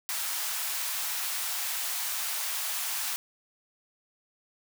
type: high-pass noise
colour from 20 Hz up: white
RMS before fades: -32 dBFS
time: 0.09-3.16 s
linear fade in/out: 0 ms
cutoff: 730 Hz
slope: 24 dB/octave
effects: none